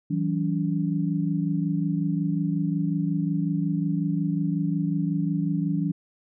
sine tone cluster, 164 / 189.5 / 285.7 Hz, E3 / F#3 / D4, -9 / +42 / -48 cents, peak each -25 / -28 / -28 dBFS, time 0.1-5.92 s, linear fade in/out 10 ms, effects none

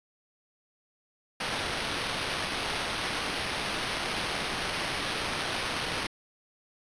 violet noise with sample-and-hold, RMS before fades -32 dBFS, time 1.4-6.07 s, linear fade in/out 5 ms, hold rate 7350 Hz, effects resampled to 22050 Hz

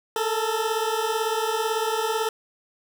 20% pulse beating tone pair, 434.3 / 452.3 Hz, A4 / A4, -23 / +48 cents, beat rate 18 Hz, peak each -21 dBFS, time 0.16-2.29 s, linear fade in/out 2 ms, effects none

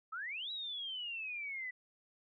sine exponential two-way sweep, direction up then down, 1255 to 3926 to 1967 Hz, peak -39 dBFS, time 0.12-1.71 s, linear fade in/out 10 ms, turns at 0.51 s, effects none

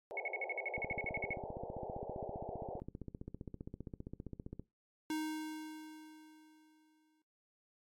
white band-pass noise, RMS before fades -45 dBFS, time 0.11-2.8 s, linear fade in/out 0 ms, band 370 to 850 Hz, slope 96 dB/octave
sine tone bursts, 2200 Hz, C#7, 14 cents flat, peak -35 dBFS, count 15, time 0.17-1.334 s, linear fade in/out 2 ms, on 30 ms, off 51 ms
click train, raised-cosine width 3 ms, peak -31 dBFS, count 59, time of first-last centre 0.78-4.596 s, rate 15.2 Hz
square tone with exponential decay, 311.1 Hz, D#4, in tune, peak -35 dBFS, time 5.1-7.22 s, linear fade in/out 2 ms, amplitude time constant 460 ms
effects noise-tail reverb RT60 0.2 s tail -19 dB re dry + MP3 64 kbps

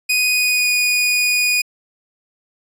sawtooth tone with pitch glide, 2489 to 2465 Hz, D#7 to D#7, 0 to -17 cents, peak -11 dBFS, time 0.09-1.62 s, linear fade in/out 10 ms, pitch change -17 cents, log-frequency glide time 0.31-0.7 s, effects resampled to 32000 Hz

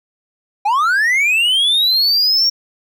triangle linear sweep, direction up, 784 to 5588 Hz, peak -10 dBFS, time 0.65-2.5 s, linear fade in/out 10 ms, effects none

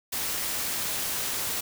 white noise, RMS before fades -30 dBFS, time 0.12-1.61 s, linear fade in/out 10 ms, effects none

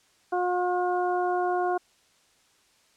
harmonic tone, 358.9 Hz, F4, 47 cents sharp, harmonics 1 / 2 / 3 / 4, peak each -27 / -26 / -34 / -36 dBFS, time 0.32-1.78 s, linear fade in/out 10 ms, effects white hiss -63 dBFS RMS until 2.96 s + low-pass 8000 Hz 12 dB/octave

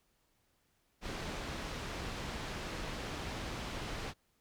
pink low-pass noise, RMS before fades -41 dBFS, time 1.01-4.14 s, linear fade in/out 50 ms, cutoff 4900 Hz, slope 12 dB/octave, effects pink hiss -75 dBFS RMS until 4.4 s

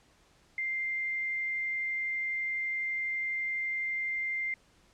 sine tone, 2096 Hz, C7, 2 cents sharp, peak -30 dBFS, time 0.58-4.54 s, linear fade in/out 2 ms, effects pink hiss -64 dBFS RMS until 4.93 s + low-pass 8000 Hz 12 dB/octave

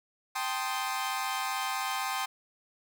sawtooth chord, A half-diminished seventh, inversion third, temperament equal, 784 / 880 / 1046.5 / 1244.5 Hz, G5 / A5 / C6 / Eb6, 0 / 0 / 0 / 0 cents, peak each -31 / -35 / -31 / -34 dBFS, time 0.35-2.26 s, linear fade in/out 10 ms, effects none

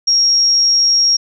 sine tone, 5588 Hz, F8, in tune, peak -9 dBFS, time 0.07-1.17 s, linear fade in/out 10 ms, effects none

